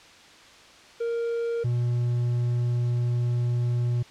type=tone pair in turn; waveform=triangle; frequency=466.2 / 120.8 Hz; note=A#4 / B2; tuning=0 / -38 cents; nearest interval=octave + major seventh; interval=2338 cents; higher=first; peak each=-23 / -20 dBFS; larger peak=second; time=1-1.64 / 1.64-4.03 s; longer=second; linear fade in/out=10 ms; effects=white hiss -50 dBFS RMS until 4.1 s + low-pass 5000 Hz 12 dB/octave